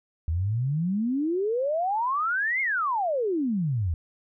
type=exponential two-way sweep; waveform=sine; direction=up then down; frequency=76.9 to 2182 to 76.9 Hz; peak=-23 dBFS; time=0.28-3.94 s; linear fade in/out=0 ms; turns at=2.61 s; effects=none